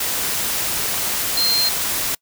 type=tone in noise; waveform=sine; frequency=4174 Hz; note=C8; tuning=5 cents flat; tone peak=-16 dBFS; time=1.37-1.69 s; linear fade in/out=5 ms; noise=white; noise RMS=-22 dBFS; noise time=0-2.15 s; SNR=+3 dB; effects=noise-tail reverb RT60 0.1 s tail -26 dB re dry